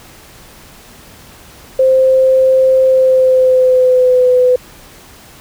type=tone with pitch glide; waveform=sine; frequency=523.3 to 502 Hz; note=C5 to B4; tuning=0 to +28 cents; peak=-6 dBFS; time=1.79-4.56 s; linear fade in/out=5 ms; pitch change=-72 cents; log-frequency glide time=2.85-4.31 s; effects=pink hiss -39 dBFS RMS until 5.4 s